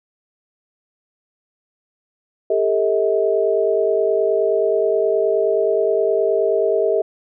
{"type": "tone cluster", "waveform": "sine", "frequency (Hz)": [400.4, 449.9, 640], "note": ["G4", "A4", "D#5"], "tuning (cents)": [37, 39, 49], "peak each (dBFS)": -19, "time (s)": [2.5, 7.02], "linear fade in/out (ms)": 5, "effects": []}